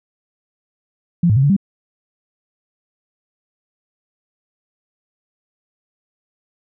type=tone with pitch steps; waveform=sine; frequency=172.4 / 106.4 / 134 / 142.8 / 197.3 Hz; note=F3 / G#2 / C3 / D3 / G3; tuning=-22 / +42 / +42 / -48 / +11 cents; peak=-10 dBFS; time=1.23-1.565 s; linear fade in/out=5 ms; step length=67 ms; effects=none